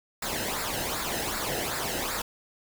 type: noise with flanger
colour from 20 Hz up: pink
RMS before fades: -31 dBFS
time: 0.22-2.22 s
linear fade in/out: 5 ms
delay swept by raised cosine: 0.32 to 0.89 ms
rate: 2.6 Hz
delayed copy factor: -0.65
effects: none